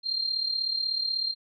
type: tone with amplitude modulation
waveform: sine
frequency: 4186 Hz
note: C8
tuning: in tune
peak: -23 dBFS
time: 0.03-1.35 s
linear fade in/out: 50 ms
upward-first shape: sine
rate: 36.3 Hz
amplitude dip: 65%
effects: none